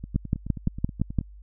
two click trains, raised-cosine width 5 ms, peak -10 / -22 dBFS, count 7 / 12, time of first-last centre 0.16-1.187 / 0.04-1.211 s, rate 5.84 / 9.39 Hz, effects added 50 Hz sine -43 dBFS peak until 1.42 s

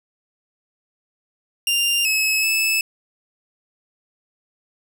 sawtooth tone with pitch steps, 2793 / 2579 / 2614 Hz, F7 / E7 / E7, -1 / -39 / -15 cents, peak -14 dBFS, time 1.67-2.81 s, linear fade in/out 2 ms, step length 380 ms, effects none

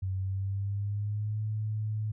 sine tone with pitch glide, 94.7 to 107.53 Hz, F#2 to A2, +41 to -39 cents, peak -29 dBFS, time 0.02-2.12 s, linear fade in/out 10 ms, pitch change +220 cents, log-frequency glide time 0.17-1.41 s, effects none

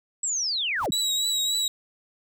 sine linear sweep, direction down, 7890 to 92.1 Hz, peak -24 dBFS, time 0.23-0.91 s, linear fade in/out 5 ms
pink noise with exponential growth, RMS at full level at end -35 dBFS, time 0.71-0.86 s, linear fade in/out 1 ms, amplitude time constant 32 ms
30% pulse tone with vibrato, 3866 Hz, B7, 38 cents flat, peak -20 dBFS, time 0.92-1.68 s, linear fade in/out 2 ms, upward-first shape triangle, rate 3.5 Hz, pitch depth 43 cents each way
effects none

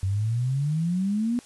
sine exponential sweep, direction up, 93.3 to 246.9 Hz, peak -22 dBFS, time 0.03-1.39 s, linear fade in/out 0 ms, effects white hiss -51 dBFS RMS until 1.45 s + resampled to 24000 Hz

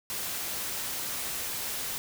white noise, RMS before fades -34 dBFS, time 0.1-1.98 s, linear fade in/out 0 ms, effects none

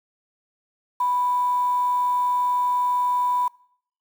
sine tone with quantisation, 987.8 Hz, B5, in tune, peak -19 dBFS, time 1-3.48 s, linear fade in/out 5 ms, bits 7, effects noise-tail reverb RT60 0.6 s tail -23 dB re dry

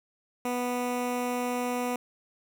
15% pulse tone with notch filter, 246.3 Hz, B3, 5 cents flat, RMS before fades -30 dBFS, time 0.45-1.96 s, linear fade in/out 2 ms, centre 4400 Hz, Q 1.8, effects none

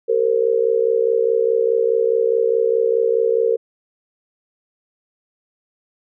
sine tone with amplitude modulation, 459.2 Hz, A#4, 26 cents flat, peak -10 dBFS, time 0.08-3.57 s, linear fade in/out 20 ms, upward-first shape sine, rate 64.8 Hz, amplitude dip 90%, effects none

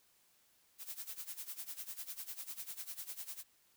blue noise with tremolo, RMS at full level -43 dBFS, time 0.78-3.44 s, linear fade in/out 50 ms, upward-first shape sine, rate 10 Hz, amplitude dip 85%, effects white hiss -71 dBFS RMS until 3.76 s

